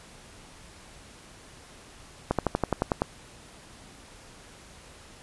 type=slowing click train; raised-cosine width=1 ms; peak=-9 dBFS; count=9; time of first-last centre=2.31-3.019 s; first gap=77 ms; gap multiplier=1.04; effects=pink hiss -50 dBFS RMS until 5.22 s + resampled to 24000 Hz